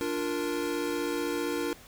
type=chord; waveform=square; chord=Bb major; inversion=first; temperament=equal; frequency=293.7 / 349.2 / 466.2 Hz; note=D4 / F4 / Bb4; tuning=0 / 0 / 0 cents; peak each=-34 dBFS; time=0.01-1.73 s; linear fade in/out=0 ms; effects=pink hiss -52 dBFS RMS until 1.87 s